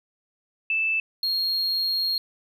sine / triangle tone pair in turn, 2637 / 4259 Hz, E7 / C8, 0 / +30 cents, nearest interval minor sixth, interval 830 cents, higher second, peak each -21 / -21 dBFS, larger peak neither, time 0.7-1 / 1.23-2.18 s, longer second, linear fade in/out 2 ms, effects none

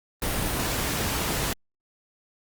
pink noise, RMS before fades -27 dBFS, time 0.22-1.53 s, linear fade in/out 2 ms, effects Opus 32 kbps

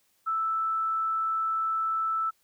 sine tone, 1318.5 Hz, E6, in tune, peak -25 dBFS, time 0.26-2.31 s, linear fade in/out 20 ms, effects white hiss -69 dBFS RMS until 2.43 s

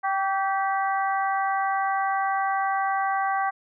harmonic tone with a mistuned harmonic, 390 Hz, G4, 9 cents flat, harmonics 2 / 3 / 4 / 5, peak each -24 / -28 / -31 / -34 dBFS, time 0.03-3.51 s, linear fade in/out 20 ms, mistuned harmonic 3, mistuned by -33 cents, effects none

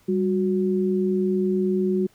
sine tone pair together, 196 / 366.8 Hz, G3 / F#4, 0 / -15 cents, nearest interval major seventh, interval 1085 cents, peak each -22 dBFS, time 0.08-2.07 s, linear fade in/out 10 ms, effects pink hiss -59 dBFS RMS until 2.14 s

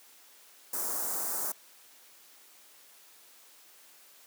white band-stop noise, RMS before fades -33 dBFS, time 0.73-1.52 s, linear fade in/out 5 ms, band 1400 to 6400 Hz, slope 24 dB/octave, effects white hiss -57 dBFS RMS until 4.26 s + high-pass 300 Hz 12 dB/octave

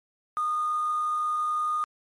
sine tone with quantisation, 1227 Hz, D#6, 25 cents flat, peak -24 dBFS, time 0.37-1.84 s, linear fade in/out 0 ms, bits 7, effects MP3 48 kbps

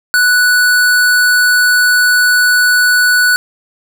square tone, 1480 Hz, F#6, in tune, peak -8 dBFS, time 0.14-3.36 s, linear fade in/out 0 ms, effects none

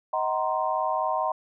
sine chord, C half-diminished seventh, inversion first, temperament just, 627.9 / 753.5 / 941.9 / 1046.5 Hz, Eb5 / Gb5 / Bb5 / C6, +16 / +31 / +18 / 0 cents, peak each -29 dBFS, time 0.13-1.32 s, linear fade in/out 5 ms, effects none

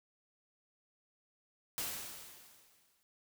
white noise with exponential decay, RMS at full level -37 dBFS, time 1.78-3.03 s, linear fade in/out 0 ms, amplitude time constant 270 ms, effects none

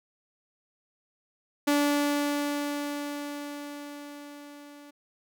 sawtooth tone with level ramp, 289.6 Hz, D4, 24 cents flat, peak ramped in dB -17 to -43 dBFS, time 1.67-4.91 s, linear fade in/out 10 ms, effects none

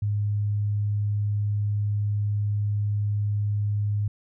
sine tone, 103.5 Hz, G#2, 5 cents flat, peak -22 dBFS, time 0.02-4.08 s, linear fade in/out 5 ms, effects none

